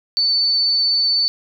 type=tone; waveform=sine; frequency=4508 Hz; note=C#8; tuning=28 cents sharp; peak=-14 dBFS; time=0.17-1.28 s; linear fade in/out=0 ms; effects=none